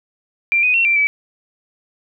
sine tone with pitch steps, 2367 / 2493 / 2720 / 2355 / 2294 Hz, D7 / D#7 / F7 / D7 / D7, +13 / +3 / -46 / +4 / -41 cents, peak -12 dBFS, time 0.52-1.07 s, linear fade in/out 0 ms, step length 110 ms, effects none

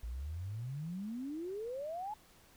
sine exponential sweep, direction up, 54.5 to 871 Hz, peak -38 dBFS, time 0.03-2.14 s, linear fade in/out 5 ms, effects pink hiss -63 dBFS RMS until 2.56 s

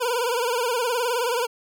25% pulse tone with vibrato, 481.8 Hz, B4, 43 cents flat, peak -18 dBFS, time 0-1.47 s, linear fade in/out 20 ms, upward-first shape sine, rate 19 Hz, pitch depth 96 cents each way, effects none

